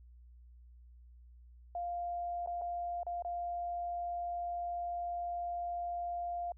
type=tone with dropouts; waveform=sine; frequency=698.5 Hz; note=F5; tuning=in tune; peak=-35 dBFS; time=1.75-6.52 s; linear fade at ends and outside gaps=2 ms; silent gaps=2.462-2.473 / 2.614-2.618 / 3.032-3.066 / 3.223-3.248 s; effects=added 60 Hz sine -54 dBFS peak until 6.57 s